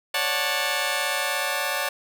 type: chord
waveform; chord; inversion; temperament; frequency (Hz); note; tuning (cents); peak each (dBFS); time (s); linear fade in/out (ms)
10% pulse; D major seventh; third; just; 550.6 / 587.3 / 734.2 / 881; C#5 / D5 / F#5 / A5; -12 / 0 / -14 / +2; -21; 0.14-1.89; 5
effects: none